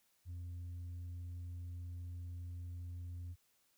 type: tone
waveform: sine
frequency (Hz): 87.5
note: F2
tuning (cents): +4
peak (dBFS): -40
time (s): 0.25-3.36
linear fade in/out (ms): 50
effects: tanh soft clip ceiling -42 dBFS + white hiss -75 dBFS RMS until 3.77 s